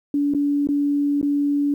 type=tone with dropouts; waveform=sine; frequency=287 Hz; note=D4; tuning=40 cents flat; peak=-17 dBFS; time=0.14-1.74 s; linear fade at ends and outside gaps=2 ms; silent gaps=0.338-0.347 / 0.672-0.688 / 1.214-1.228 s; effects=9-bit